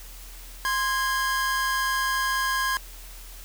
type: tone pair together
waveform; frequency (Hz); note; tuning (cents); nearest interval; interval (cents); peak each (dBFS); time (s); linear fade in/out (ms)
45% pulse; 1046.5 / 1643.1; C6 / G#6; 0 / -19; minor sixth; 781; -26; 0.65-2.77; 0
effects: added 41 Hz sine -41 dBFS peak until 3.44 s + white hiss -46 dBFS RMS until 3.44 s